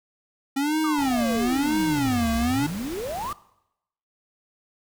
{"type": "tone with vibrato", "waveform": "square", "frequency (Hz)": 267.4, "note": "C4", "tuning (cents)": 38, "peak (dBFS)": -22, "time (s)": [0.56, 2.67], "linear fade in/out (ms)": 10, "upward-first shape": "sine", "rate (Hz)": 1, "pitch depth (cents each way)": 280}
{"type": "exponential two-way sweep", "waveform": "sine", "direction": "down then up", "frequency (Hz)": [1244.5, 61.7, 1244.5], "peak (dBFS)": -28, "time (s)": [0.84, 3.33], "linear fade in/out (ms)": 5, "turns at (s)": 2.39}
{"type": "noise", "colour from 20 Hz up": "pink", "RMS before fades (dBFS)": -38, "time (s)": [0.98, 3.33], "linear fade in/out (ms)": 2}
{"effects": ["noise-tail reverb RT60 0.8 s tail -19 dB re dry"]}